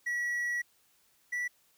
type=tone pair in turn; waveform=triangle; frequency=1931 / 1956.8 Hz; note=B6 / B6; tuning=-39 / -16 cents; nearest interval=unison; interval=23 cents; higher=second; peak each=-28 / -29 dBFS; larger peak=first; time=0.06-0.62 / 1.32-1.48 s; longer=first; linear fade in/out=10 ms; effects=white hiss -68 dBFS RMS until 1.77 s